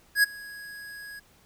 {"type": "tone with ADSR envelope", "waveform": "square", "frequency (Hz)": 1661.2, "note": "G#6", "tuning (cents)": 0, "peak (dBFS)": -16, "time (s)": [0.15, 1.2], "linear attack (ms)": 83, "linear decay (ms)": 15, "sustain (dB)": -24, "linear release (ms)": 15, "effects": ["pink hiss -60 dBFS RMS until 1.45 s"]}